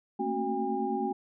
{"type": "tone cluster", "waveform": "sine", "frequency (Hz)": [221.7, 231.1, 270.4, 371.5, 807], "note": ["A3", "A#3", "C#4", "F#4", "G#5"], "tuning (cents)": [13, -15, -43, 7, -50], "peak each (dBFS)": [-36, -37, -35, -33, -32], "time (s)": [0.19, 1.13], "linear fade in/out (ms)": 10, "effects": []}